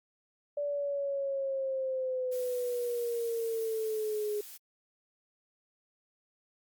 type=linear sweep; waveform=sine; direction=down; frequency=581 to 415.3 Hz; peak=-30 dBFS; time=0.57-4.41 s; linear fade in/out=5 ms
type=noise; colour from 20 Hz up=blue; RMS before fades=-47 dBFS; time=2.31-4.58 s; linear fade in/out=20 ms
effects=Opus 48 kbps